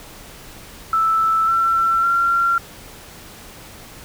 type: tone with pitch steps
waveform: sine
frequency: 1318.5 / 1346.2 / 1374.5 Hz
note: E6 / E6 / F6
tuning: 0 / +36 / -28 cents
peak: -14 dBFS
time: 0.93-2.58 s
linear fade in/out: 2 ms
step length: 550 ms
effects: pink hiss -40 dBFS RMS until 4.04 s